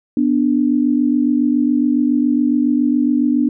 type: tone pair together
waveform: sine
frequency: 246.5 / 293.7 Hz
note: B3 / D4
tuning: -3 / 0 cents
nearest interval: minor third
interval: 303 cents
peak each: -15 dBFS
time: 0.17-3.49 s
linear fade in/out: 2 ms
effects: none